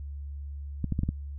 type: clicks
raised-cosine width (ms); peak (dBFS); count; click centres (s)
5; -15; 5; 0.843 / 0.923 / 0.991 / 1.034 / 1.09
effects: added 71 Hz sine -35 dBFS peak until 1.38 s